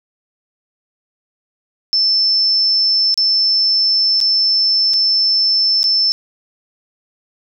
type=tone with dropouts; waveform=sine; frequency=5300 Hz; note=E8; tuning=9 cents sharp; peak=-11 dBFS; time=1.93-6.12 s; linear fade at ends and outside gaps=0 ms; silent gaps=3.142-3.176 / 4.203-4.212 / 4.935-4.939 / 5.831-5.841 s; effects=none